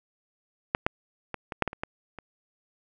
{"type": "clicks", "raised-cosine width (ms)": 0.5, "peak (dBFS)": [-7, -7, -17, -19, -6, -13, -23, -15, -25], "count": 9, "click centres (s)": [0.749, 0.865, 1.343, 1.522, 1.623, 1.677, 1.731, 1.835, 2.187], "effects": []}